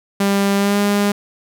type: tone with pitch glide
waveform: sawtooth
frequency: 198.9 to 203.5 Hz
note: G3 to G#3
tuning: +25 to -35 cents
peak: -10 dBFS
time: 0.2-1.12 s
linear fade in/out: 5 ms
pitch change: +40 cents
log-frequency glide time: 0.56-0.78 s
effects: none